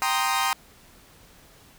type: chord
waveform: sawtooth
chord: C minor seventh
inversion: second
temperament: equal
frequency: 784 / 932.3 / 1046.5 / 1244.5 Hz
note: G5 / Bb5 / C6 / Eb6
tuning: 0 / 0 / 0 / 0 cents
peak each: -24 dBFS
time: 0.02-0.53 s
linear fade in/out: 0 ms
effects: pink hiss -53 dBFS RMS until 1.78 s